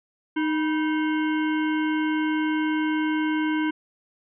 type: harmonic tone with a mistuned harmonic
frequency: 309.2 Hz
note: D#4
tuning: 11 cents flat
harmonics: 1 / 3 / 5 / 7 / 9 / 10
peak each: -22 / -32 / -32 / -36 / -42 / -42 dBFS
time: 0.36-3.71 s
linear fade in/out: 10 ms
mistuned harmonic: 3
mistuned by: +82 cents
effects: none